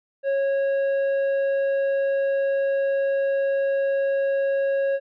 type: tone with tanh clipping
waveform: sine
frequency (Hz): 549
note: C#5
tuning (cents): -17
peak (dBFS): -21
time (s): 0.23-5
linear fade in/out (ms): 50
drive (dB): 7
effects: none